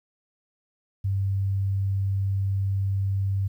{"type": "tone", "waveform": "sine", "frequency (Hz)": 97.7, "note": "G2", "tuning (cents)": -5, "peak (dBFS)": -22, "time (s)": [1.04, 3.48], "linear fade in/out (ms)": 10, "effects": ["10-bit"]}